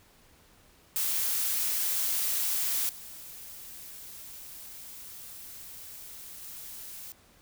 blue noise with level steps, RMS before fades -29 / -45 / -43 dBFS, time 0.96-7.12 s, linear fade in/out 0 ms, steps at 2.89 / 6.42 s, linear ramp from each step 2 ms, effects pink hiss -60 dBFS RMS until 7.41 s

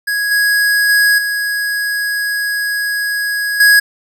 square tone with level steps, 1661.2 Hz, G#6, in tune, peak -15 / -11 / -9 / -16 / -6 dBFS, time 0.07-3.8 s, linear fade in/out 10 ms, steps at 0.31 / 0.89 / 1.18 / 3.6 s, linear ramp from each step 5 ms, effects none

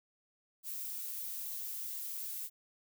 violet noise, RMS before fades -41 dBFS, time 0.63-2.5 s, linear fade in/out 50 ms, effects none

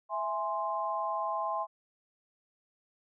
sine chord, E augmented, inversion none, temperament equal, 659.3 / 830.6 / 1046.5 Hz, E5 / G#5 / B#5, 0 / 0 / 0 cents, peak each -36 / -35 / -33 dBFS, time 0.09-1.67 s, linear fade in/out 50 ms, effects none

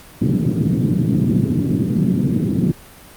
pink band-pass noise, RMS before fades -17 dBFS, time 0.21-2.72 s, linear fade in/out 10 ms, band 130 to 280 Hz, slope 24 dB/octave, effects pink hiss -42 dBFS RMS until 3.16 s + Opus 48 kbps

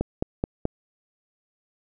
click train, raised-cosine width 2 ms, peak -10 dBFS, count 4, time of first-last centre 0.01-0.654 s, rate 4.66 Hz, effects none

